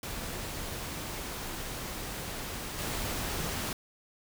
pink noise with level steps, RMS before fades -38 / -34 dBFS, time 0.03-3.73 s, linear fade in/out 2 ms, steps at 2.78 s, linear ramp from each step 10 ms, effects none

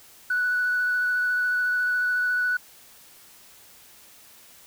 sine tone with vibrato, 1480 Hz, F#6, in tune, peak -20 dBFS, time 0.3-2.57 s, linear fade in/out 5 ms, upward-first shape square, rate 14 Hz, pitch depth 9 cents each way, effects tanh soft clip ceiling -17 dBFS + white hiss -51 dBFS RMS until 4.66 s

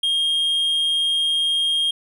triangle tone, 3231 Hz, G#7, 48 cents flat, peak -16 dBFS, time 0.03-1.91 s, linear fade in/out 5 ms, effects none

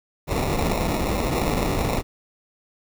pink noise with sample-and-hold, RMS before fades -23 dBFS, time 0.27-2.03 s, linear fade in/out 50 ms, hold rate 1575 Hz, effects none

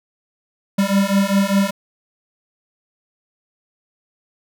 square beating tone pair, 195 / 200 Hz, G3 / G3, -9 / +35 cents, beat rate 5 Hz, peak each -18 dBFS, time 0.78-1.71 s, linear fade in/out 10 ms, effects none

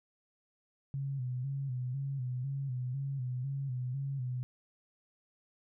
sine tone with vibrato, 131.6 Hz, C3, 10 cents sharp, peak -33 dBFS, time 0.94-4.43 s, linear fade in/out 0 ms, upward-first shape square, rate 2 Hz, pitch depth 80 cents each way, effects none

